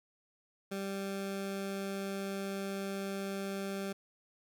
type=tone; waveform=20% pulse; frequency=196 Hz; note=G3; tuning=in tune; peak=-31 dBFS; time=0.71-3.93 s; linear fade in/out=10 ms; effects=none